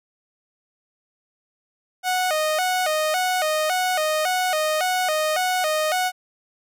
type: tone with vibrato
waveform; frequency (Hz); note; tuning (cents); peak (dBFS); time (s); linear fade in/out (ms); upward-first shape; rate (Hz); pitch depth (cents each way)
sawtooth; 675; E5; +41; -16; 2.03-6.12; 50; square; 1.8; 150
effects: none